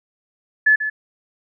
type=tone with echo; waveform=sine; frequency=1725 Hz; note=A6; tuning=35 cents flat; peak=-10 dBFS; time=0.66-0.76 s; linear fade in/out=10 ms; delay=140 ms; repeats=1; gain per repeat=-10 dB; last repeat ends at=0.9 s; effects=none